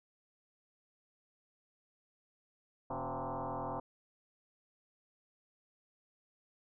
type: tone with frequency modulation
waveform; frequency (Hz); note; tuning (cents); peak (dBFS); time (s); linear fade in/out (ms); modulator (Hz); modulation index
sine; 110; A2; 0; -36; 2.9-3.8; 5; 131; 7.7
effects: none